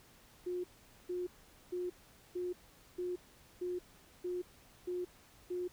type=tone bursts; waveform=sine; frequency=358.4 Hz; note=F4; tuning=45 cents sharp; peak=-35 dBFS; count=9; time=0.46-5.68 s; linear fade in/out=10 ms; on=180 ms; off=450 ms; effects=pink hiss -62 dBFS RMS until 5.72 s